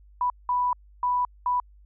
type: tone bursts at uneven times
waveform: sine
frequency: 987.8 Hz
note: B5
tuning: in tune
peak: -21 dBFS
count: 4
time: 0.21-0.3 / 0.49-0.73 / 1.03-1.25 / 1.46-1.6 s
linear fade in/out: 2 ms
effects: added 50 Hz sine -50 dBFS peak until 1.85 s